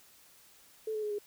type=tone with pitch steps; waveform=sine; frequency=437.3 / 428.8 / 420.5 / 412.3 Hz; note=A4 / A4 / G#4 / G#4; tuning=-11 / -45 / +22 / -13 cents; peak=-32 dBFS; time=0.87-1.186 s; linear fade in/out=5 ms; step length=79 ms; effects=white hiss -60 dBFS RMS until 1.26 s